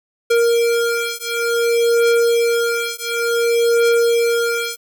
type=beating tone pair; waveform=square; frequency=467.5 / 468.06 Hz; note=A#4 / A#4; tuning=+5 / +7 cents; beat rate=0.56 Hz; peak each=-18 dBFS; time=0.3-4.77 s; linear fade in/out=10 ms; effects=none